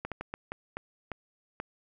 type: slowing click train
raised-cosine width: 0.5 ms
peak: -20 dBFS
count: 8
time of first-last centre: 0.05-1.601 s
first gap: 67 ms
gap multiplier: 1.39
effects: none